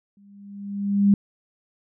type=tone with exponential growth; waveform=sine; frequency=200.8 Hz; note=G3; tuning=42 cents sharp; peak=-11 dBFS; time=0.17-1.14 s; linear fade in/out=2 ms; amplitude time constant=210 ms; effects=none